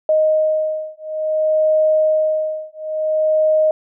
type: beating tone pair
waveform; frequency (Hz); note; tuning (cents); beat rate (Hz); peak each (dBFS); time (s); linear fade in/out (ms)
sine; 622.3 / 622.87; D#5 / D#5; 0 / +2; 0.57; -17; 0.09-3.71; 2
effects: none